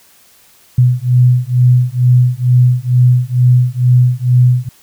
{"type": "beating tone pair", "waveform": "sine", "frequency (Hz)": [123.47, 125.67], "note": ["B2", "B2"], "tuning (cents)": [0, 31], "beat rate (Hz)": 2.2, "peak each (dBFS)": -10, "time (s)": [0.78, 4.69], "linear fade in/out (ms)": 5, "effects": ["white hiss -47 dBFS RMS until 4.82 s"]}